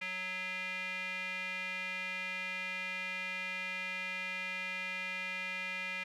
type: tone with band-pass filter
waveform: square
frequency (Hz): 185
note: F#3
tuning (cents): 0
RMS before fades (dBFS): -39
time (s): 0.01-6.04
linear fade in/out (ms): 10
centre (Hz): 2300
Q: 5.8
effects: none